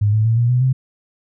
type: tone with pitch steps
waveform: sine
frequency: 103.7 / 108.54 / 113.61 / 118.91 / 124.47 / 130.28 Hz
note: G#2 / A2 / A#2 / A#2 / B2 / C3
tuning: -2 / -23 / -44 / +35 / +14 / -7 cents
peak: -12 dBFS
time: 0.01-0.73 s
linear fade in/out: 10 ms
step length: 120 ms
effects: none